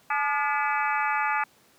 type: harmonic tone with a mistuned harmonic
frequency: 286.4 Hz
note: D4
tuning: 43 cents flat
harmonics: 3 / 4 / 5 / 6 / 7 / 8 / 9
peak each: -27 / -29 / -31 / -33 / -34 / -35 / -36 dBFS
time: 0.1-1.44 s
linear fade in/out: 5 ms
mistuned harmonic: 4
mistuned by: +90 cents
effects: pink hiss -59 dBFS RMS until 1.78 s + high-pass 150 Hz 12 dB/octave